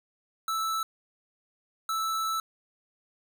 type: tone pair in turn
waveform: square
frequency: 1316 / 1316 Hz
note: E6 / E6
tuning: -3 / -3 cents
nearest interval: unison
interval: 0 cents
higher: neither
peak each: -28 dBFS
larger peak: neither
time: 0.48-0.83 / 1.89-2.4 s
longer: second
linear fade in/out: 2 ms
effects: none